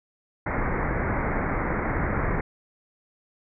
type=low-pass noise; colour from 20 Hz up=pink; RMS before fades=-26 dBFS; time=0.46-2.41 s; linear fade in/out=5 ms; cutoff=2200 Hz; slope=96 dB/octave; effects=none